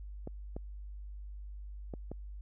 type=clicks; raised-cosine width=2 ms; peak=-27 dBFS; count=4; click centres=0.274 / 0.565 / 1.938 / 2.116 s; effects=added 50 Hz sine -42 dBFS peak until 2.41 s

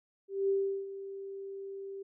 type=tone with ADSR envelope; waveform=sine; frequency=392 Hz; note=G4; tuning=in tune; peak=-25 dBFS; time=0.28-2.03 s; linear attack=210 ms; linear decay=370 ms; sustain=-14 dB; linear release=10 ms; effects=none

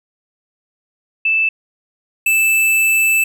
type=tone pair in turn; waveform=sine / square; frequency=2637 / 2637 Hz; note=E7 / E7; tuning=0 / 0 cents; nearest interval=unison; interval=0 cents; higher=neither; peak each=-12 dBFS; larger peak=neither; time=1.25-1.49 / 2.26-3.24 s; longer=second; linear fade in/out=5 ms; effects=none

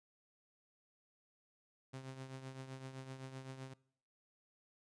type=tone with tremolo; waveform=sawtooth; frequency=132.2 Hz; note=C3; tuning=18 cents sharp; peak=-40 dBFS; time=1.93-3.74 s; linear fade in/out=10 ms; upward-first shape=triangle; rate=7.8 Hz; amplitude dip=65%; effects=noise-tail reverb RT60 0.7 s tail -24 dB re dry + resampled to 22050 Hz

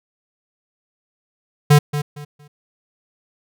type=tone with echo; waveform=square; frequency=146.83 Hz; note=D3; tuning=in tune; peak=-8 dBFS; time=1.7-1.79 s; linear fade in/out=10 ms; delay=230 ms; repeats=3; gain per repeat=-12 dB; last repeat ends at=2.48 s; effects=none

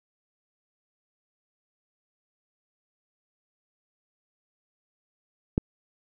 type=click; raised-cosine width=3 ms; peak=-9 dBFS; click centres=5.579 s; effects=none

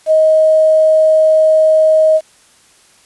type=tone with quantisation; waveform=sine; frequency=629 Hz; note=D#5; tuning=19 cents sharp; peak=-6 dBFS; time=0.06-2.21 s; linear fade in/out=50 ms; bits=6; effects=white hiss -48 dBFS RMS until 3.05 s + resampled to 24000 Hz

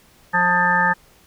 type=harmonic tone; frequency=177.5 Hz; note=F3; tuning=28 cents sharp; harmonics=1 / 3 / 5 / 7 / 9 / 10; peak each=-26 / -30 / -19 / -23 / -22 / -19 dBFS; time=0.33-0.94 s; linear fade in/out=20 ms; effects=pink hiss -53 dBFS RMS until 1.26 s

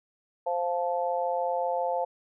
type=harmonic tone; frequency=174.61 Hz; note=F3; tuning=in tune; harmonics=3 / 4 / 5; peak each=-29 / -30 / -31 dBFS; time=0.46-2.05 s; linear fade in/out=10 ms; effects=none

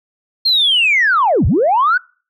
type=linear two-way sweep; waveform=sine; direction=down then up; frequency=4271 to 55 to 1529 Hz; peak=-9 dBFS; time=0.45-1.98 s; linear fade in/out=10 ms; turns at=1.46 s; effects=noise-tail reverb RT60 0.4 s tail -26 dB re dry + tanh soft clip ceiling -5 dBFS

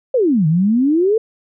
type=exponential two-way sweep; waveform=sine; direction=down then up; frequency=552 to 150.2 to 460.1 Hz; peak=-11 dBFS; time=0.14-1.18 s; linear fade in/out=5 ms; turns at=0.47 s; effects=none

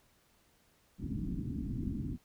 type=low-pass noise; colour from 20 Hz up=white; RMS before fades=-37 dBFS; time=0.98-2.18 s; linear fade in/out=50 ms; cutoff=290 Hz; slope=48 dB/octave; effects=pink hiss -69 dBFS RMS until 2.24 s

